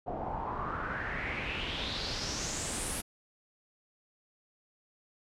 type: noise with low-pass filter sweep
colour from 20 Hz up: pink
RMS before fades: -36 dBFS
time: 0.06-3.02 s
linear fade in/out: 20 ms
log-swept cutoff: 670 to 11000 Hz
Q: 4.5
effects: none